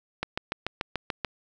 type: click train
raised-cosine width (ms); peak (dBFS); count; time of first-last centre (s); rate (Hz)
0.3; -12; 8; 0.23-1.247; 6.88
effects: none